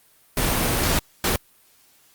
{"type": "noise bursts at uneven times", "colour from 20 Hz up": "pink", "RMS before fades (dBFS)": -21, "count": 2, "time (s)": [[0.37, 0.99], [1.24, 1.36]], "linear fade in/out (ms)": 2, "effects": ["white hiss -57 dBFS RMS until 2.14 s", "Opus 32 kbps"]}